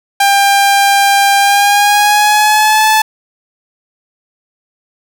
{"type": "tone with pitch glide", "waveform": "sawtooth", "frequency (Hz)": [797, 869.1], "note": ["G5", "A5"], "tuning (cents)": [28, -22], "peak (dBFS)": -3, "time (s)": [0.2, 3.02], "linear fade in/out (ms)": 5, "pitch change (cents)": 150, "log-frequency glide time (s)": [1.38, 2.88], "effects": []}